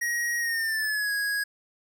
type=tone with pitch glide; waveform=square; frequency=1892 to 1656.6 Hz; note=A#6 to G#6; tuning=+25 to -5 cents; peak=-26 dBFS; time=0.01-1.44 s; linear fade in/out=10 ms; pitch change=-230 cents; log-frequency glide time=0.38-1.12 s; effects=none